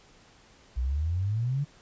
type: exponential sweep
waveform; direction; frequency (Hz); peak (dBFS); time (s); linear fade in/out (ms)
sine; up; 58.8 to 148.5; -25; 0.76-1.65; 20
effects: pink hiss -57 dBFS RMS until 1.81 s + resampled to 16000 Hz

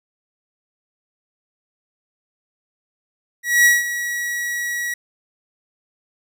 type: tone with ADSR envelope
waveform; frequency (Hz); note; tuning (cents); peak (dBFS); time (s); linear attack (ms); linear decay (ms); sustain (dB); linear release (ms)
45% pulse; 1921; B6; -48; -9; 3.43-4.94; 220; 180; -13; 4
effects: none

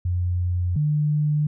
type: tone pair in turn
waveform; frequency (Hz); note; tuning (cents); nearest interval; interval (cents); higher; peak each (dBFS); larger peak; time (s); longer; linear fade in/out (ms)
sine; 89 / 149.68; F2 / D3; +33 / +33; major sixth; 900; second; -20 / -18; second; 0.05-0.76 / 0.76-1.47; neither; 5
effects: none

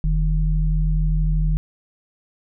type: tone pair together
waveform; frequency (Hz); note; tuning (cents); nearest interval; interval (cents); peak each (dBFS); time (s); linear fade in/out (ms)
sine; 43.65 / 155.56; F1 / D#3; 0 / 0; octave + minor seventh; 2200; -17 / -22; 0.04-1.57; 0
effects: none

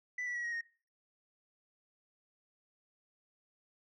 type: tone with pitch steps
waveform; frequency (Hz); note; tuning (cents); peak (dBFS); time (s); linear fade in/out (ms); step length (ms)
sine; 1986 / 1953 / 1920.6 / 1888.7 / 1857.3; B6 / B6 / B6 / A#6 / A#6; +9 / -20 / -49 / +22 / -7; -33; 0.18-0.61; 5; 86
effects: noise-tail reverb RT60 0.4 s tail -22 dB re dry + tanh soft clip ceiling -34 dBFS

